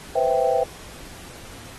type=chord; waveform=sine; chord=C major seventh; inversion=third; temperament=equal; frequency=493.9 / 523.3 / 659.3 / 784 Hz; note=B4 / C5 / E5 / G5; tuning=0 / 0 / 0 / 0 cents; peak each=-23 dBFS; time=0.15-0.64 s; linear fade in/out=10 ms; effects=pink hiss -42 dBFS RMS until 1.78 s + AAC 32 kbps